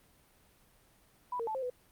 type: tone with pitch steps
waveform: sine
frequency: 988 / 460.6 / 872 / 527 / 497.4 Hz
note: B5 / A#4 / A5 / C5 / B4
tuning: 0 / -21 / -16 / +12 / +12 cents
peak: -33 dBFS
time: 1.32-1.7 s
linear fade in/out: 5 ms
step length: 76 ms
effects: pink hiss -65 dBFS RMS until 1.91 s + Opus 32 kbps